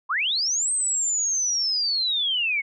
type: linear two-way sweep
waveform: sine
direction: up then down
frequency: 963 to 8372 to 2148 Hz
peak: -21 dBFS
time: 0.09-2.62 s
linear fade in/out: 20 ms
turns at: 0.72 s
effects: none